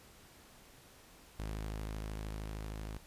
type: tone with level ramp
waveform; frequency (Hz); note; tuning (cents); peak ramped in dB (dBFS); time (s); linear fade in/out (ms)
sawtooth; 53; G#1; +36; -34 to -37; 1.39-2.98; 5
effects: pink hiss -59 dBFS RMS until 3.06 s + resampled to 32000 Hz